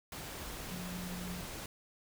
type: tone in noise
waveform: sine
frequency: 179.4 Hz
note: F3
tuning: 47 cents sharp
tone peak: -41 dBFS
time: 0.71-1.41 s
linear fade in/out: 2 ms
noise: pink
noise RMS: -44 dBFS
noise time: 0.12-1.66 s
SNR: 0 dB
effects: none